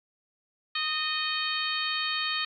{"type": "harmonic tone with a mistuned harmonic", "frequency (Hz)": 622.3, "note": "D#5", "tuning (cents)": 0, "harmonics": [2, 3, 4, 5, 6, 7], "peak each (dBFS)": [-34, -34, -34, -34, -34, -34], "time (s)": [0.75, 2.45], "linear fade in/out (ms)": 5, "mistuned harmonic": 3, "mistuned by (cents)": -28, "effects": ["MP3 96 kbps"]}